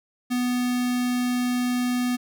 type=tone with notch filter; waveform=square; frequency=247.3 Hz; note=B3; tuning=3 cents sharp; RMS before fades=-24 dBFS; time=0.3-2.17 s; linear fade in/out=20 ms; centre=870 Hz; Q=1.8; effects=none